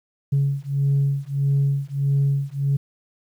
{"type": "beating tone pair", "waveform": "sine", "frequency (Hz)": [138.7, 140.3], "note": ["C#3", "C#3"], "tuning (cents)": [1, 21], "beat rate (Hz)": 1.6, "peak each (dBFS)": -20, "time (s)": [0.32, 2.77], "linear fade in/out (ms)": 10, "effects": ["tanh soft clip ceiling -13 dBFS", "9-bit"]}